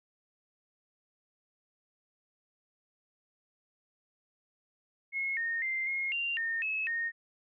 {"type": "tone with pitch steps", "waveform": "sine", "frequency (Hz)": [2169, 1842, 2089, 2150, 2777, 1828, 2587, 1848], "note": ["C#7", "A#6", "C7", "C7", "F7", "A#6", "E7", "A#6"], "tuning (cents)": [-38, -21, -3, 47, -10, -34, -33, -16], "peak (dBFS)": -30, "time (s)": [5.12, 7.12], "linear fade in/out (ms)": 50, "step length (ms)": 250, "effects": []}